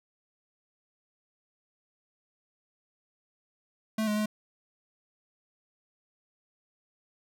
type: tone with pitch steps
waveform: square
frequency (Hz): 218.7 / 210.5 / 213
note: A3 / G#3 / G#3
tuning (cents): -10 / +24 / +44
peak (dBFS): -27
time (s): 3.98-4.259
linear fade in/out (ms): 5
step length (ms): 93
effects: none